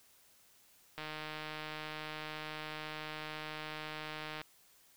click train, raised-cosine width 0.3 ms, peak -26 dBFS, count 530, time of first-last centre 0.98-4.415 s, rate 154 Hz, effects white hiss -65 dBFS RMS until 4.96 s

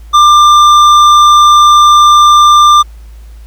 triangle tone with hard clipping, 1191 Hz, D6, 24 cents sharp, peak -3 dBFS, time 0.13-2.83 s, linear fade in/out 20 ms, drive 13 dB, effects added 55 Hz sine -28 dBFS peak until 3.46 s + pink hiss -47 dBFS RMS until 3.46 s

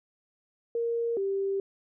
sine tone pair in turn, 466.2 / 392 Hz, A#4 / G4, 0 / 0 cents, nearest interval minor third, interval 300 cents, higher first, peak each -26 dBFS, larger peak neither, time 0.75-1.17 / 1.17-1.6 s, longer second, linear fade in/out 2 ms, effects none

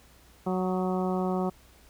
harmonic tone with a mistuned harmonic, 185 Hz, F#3, in tune, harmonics 1 / 2 / 3 / 4 / 5 / 6 / 7, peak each -28 / -31 / -36 / -34 / -40 / -40 / -43 dBFS, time 0.46-1.5 s, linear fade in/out 10 ms, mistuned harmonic 7, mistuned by -36 cents, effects added 61 Hz sine -58 dBFS peak until 1.89 s + pink hiss -58 dBFS RMS until 1.89 s

